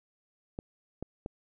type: clicks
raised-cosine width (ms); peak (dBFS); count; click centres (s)
2; -23; 3; 0.589 / 1.026 / 1.261
effects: none